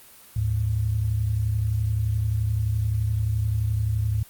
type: tone pair together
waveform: sine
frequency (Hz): 76.3 / 107.9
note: D#2 / A2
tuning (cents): -33 / -33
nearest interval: tritone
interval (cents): 600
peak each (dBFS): -27 / -22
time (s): 0.36-4.23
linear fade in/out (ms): 5
effects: white hiss -49 dBFS RMS until 4.29 s + Opus 32 kbps